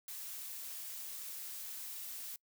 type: noise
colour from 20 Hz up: blue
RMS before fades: -45 dBFS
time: 0.08-2.36 s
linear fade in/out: 2 ms
effects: noise-tail reverb RT60 0.1 s tail -25 dB re dry